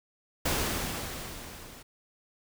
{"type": "noise with level ramp", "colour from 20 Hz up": "pink", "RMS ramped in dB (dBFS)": [-27, -49], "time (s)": [0.45, 1.83], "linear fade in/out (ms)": 10, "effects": []}